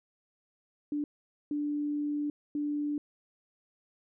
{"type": "tone bursts at uneven times", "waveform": "sine", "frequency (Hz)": 293.7, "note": "D4", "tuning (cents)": 0, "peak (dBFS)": -29, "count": 3, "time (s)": [[0.92, 1.04], [1.51, 2.3], [2.55, 2.98]], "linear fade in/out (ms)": 2, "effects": []}